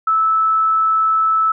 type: tone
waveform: sine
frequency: 1309 Hz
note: E6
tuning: 13 cents flat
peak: -12 dBFS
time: 0.07-1.52 s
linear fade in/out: 5 ms
effects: none